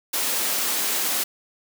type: high-pass noise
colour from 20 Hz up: white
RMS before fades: -24 dBFS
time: 0.13-1.24 s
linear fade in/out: 10 ms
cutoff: 200 Hz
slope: 24 dB/octave
effects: none